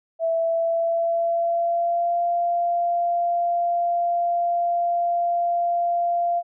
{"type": "tone with pitch glide", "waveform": "sine", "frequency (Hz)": [659.3, 692.5], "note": ["E5", "F5"], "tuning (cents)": [0, -15], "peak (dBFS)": -19, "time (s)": [0.19, 6.43], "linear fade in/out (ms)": 50, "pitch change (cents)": 85, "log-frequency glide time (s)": [0.3, 2.21], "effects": []}